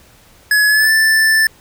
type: tone with pitch glide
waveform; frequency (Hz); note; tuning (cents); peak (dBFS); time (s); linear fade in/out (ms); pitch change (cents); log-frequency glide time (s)
square; 1694 to 1762.9; G#6 to A6; +34 to +3; -10; 0.51-1.47; 2; +69; 0.68-0.91
effects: pink hiss -47 dBFS RMS until 1.6 s